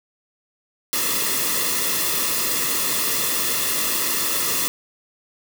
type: noise with comb filter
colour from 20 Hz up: white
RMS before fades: -22 dBFS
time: 0.93-4.68 s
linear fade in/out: 0 ms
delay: 1.3 ms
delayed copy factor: -0.7
effects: none